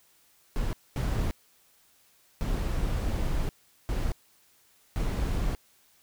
brown noise bursts at uneven times, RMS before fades -28 dBFS, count 5, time 0.56-0.73 / 0.96-1.31 / 2.41-3.49 / 3.89-4.12 / 4.96-5.55 s, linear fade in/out 0 ms, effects white hiss -63 dBFS RMS until 6.02 s

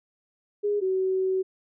sine tone pair in turn, 411.9 / 377.2 Hz, G#4 / F#4, -14 / +33 cents, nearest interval major second, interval 153 cents, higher first, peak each -22 dBFS, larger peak neither, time 0.63-0.81 / 0.81-1.43 s, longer second, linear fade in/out 20 ms, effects none

